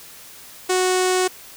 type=tone with low-pass filter; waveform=sawtooth; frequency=368.8 Hz; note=F#4; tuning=6 cents flat; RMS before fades=-19 dBFS; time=0.69-1.28 s; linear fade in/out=10 ms; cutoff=8300 Hz; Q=2.6; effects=white hiss -42 dBFS RMS until 1.56 s